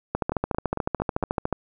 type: two click trains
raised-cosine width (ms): 1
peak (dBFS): -9 / -13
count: 20 / 5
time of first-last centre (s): 0.15-1.527 / 0.32-1.227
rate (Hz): 13.8 / 4.41
effects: none